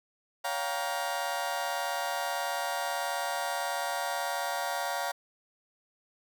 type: chord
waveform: 30% pulse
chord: G half-diminished seventh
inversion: second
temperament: just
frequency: 564.5 / 705.6 / 784 / 940.8 Hz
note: Db5 / F5 / G5 / Bb5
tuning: +31 / +18 / 0 / +16 cents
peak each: -35 / -32 / -35 / -33 dBFS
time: 0.44-5.12 s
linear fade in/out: 10 ms
effects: none